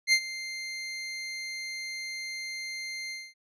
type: tone with ADSR envelope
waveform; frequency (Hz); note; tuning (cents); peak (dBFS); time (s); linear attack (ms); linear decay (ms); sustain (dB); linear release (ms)
25% pulse; 2100; C7; +6; -14; 0.07-3.34; 57; 68; -17; 230
effects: resampled to 24000 Hz